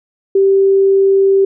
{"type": "tone", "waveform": "sine", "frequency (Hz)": 390, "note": "G4", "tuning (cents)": -9, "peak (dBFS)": -7, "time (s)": [0.35, 1.45], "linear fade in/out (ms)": 5, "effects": []}